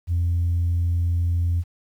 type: tone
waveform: sine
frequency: 86 Hz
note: F2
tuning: 26 cents flat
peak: -17 dBFS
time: 0.07-1.64 s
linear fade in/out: 50 ms
effects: tanh soft clip ceiling -16 dBFS + 9-bit